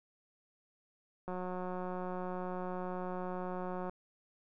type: click train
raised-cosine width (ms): 1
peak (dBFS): -27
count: 477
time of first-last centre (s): 1.28-3.895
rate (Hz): 182
effects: none